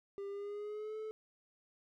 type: tone with pitch glide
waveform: triangle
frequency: 398.5 to 434.6 Hz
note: G4 to A4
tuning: +28 to -21 cents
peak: -38 dBFS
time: 0.18-1.11 s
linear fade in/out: 0 ms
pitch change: +151 cents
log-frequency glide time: 0.28-0.97 s
effects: none